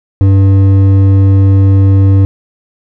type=tone with hard clipping; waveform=sine; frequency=97.3 Hz; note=G2; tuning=12 cents flat; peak=-5 dBFS; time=0.21-2.25 s; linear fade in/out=0 ms; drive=8 dB; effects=none